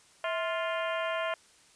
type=harmonic tone with a mistuned harmonic; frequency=349.6 Hz; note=F4; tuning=2 cents sharp; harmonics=2 / 3 / 4 / 5 / 6 / 7 / 8 / 9; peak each=-32 / -36 / -38 / -40 / -42 / -43 / -44 / -45 dBFS; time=0.24-1.34 s; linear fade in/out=2 ms; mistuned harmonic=2; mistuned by=-120 cents; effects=white hiss -60 dBFS RMS until 1.75 s + resampled to 22050 Hz